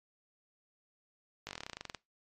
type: slowing click train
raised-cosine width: 0.2 ms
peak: -23 dBFS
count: 16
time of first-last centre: 1.47-1.947 s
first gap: 19 ms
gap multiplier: 1.07
effects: noise-tail reverb RT60 0.2 s tail -21 dB re dry + MP3 64 kbps